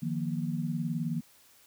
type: chord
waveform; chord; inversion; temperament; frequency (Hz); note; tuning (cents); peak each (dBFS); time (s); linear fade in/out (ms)
sine; Eb suspended second; none; equal with one note detuned; 155.56 / 174.61 / 234.8; Eb3 / F3 / Bb3; 0 / 0 / +13; -33 / -34 / -34; 0.02-1.21; 10
effects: white hiss -60 dBFS RMS until 1.66 s